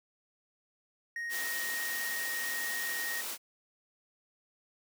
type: tone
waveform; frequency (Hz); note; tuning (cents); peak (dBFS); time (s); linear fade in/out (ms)
triangle; 1869; A#6; +4; -33; 1.16-3.21; 2
type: high-pass noise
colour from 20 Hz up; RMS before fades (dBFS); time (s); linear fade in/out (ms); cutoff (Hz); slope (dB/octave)
white; -38; 1.29-3.38; 50; 270; 12
effects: none